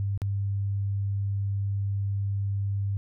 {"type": "tone with dropouts", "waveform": "sine", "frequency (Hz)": 99.5, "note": "G2", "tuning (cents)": 26, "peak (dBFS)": -25, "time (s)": [0, 2.97], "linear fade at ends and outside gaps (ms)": 0, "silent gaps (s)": [0.176, 0.218], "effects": []}